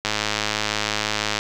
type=click train; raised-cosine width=0.2 ms; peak=-4 dBFS; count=143; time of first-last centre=0.05-1.39 s; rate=106 Hz; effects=none